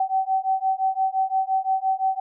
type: beating tone pair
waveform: sine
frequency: 762 / 767.8 Hz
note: G5 / G5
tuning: -49 / -36 cents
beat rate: 5.8 Hz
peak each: -23 dBFS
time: 0-2.2 s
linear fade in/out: 5 ms
effects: none